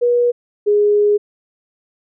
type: tone pair in turn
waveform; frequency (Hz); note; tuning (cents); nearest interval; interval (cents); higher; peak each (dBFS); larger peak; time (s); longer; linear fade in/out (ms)
sine; 483.1 / 414.3; B4 / G#4; -38 / -4; minor third; 266; first; -11 / -10; second; 0.01-0.32 / 0.66-1.18; second; 20
effects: none